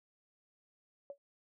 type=tone with exponential decay; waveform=sine; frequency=564 Hz; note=C#5; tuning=30 cents sharp; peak=-38 dBFS; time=1.1-1.18 s; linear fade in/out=1 ms; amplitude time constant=16 ms; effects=none